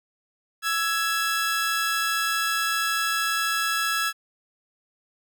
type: tone pair together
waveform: sawtooth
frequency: 1326.3 / 1671 Hz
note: E6 / G#6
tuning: +10 / +10 cents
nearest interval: major third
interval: 400 cents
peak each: -22 dBFS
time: 0.62-4.13 s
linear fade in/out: 50 ms
effects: none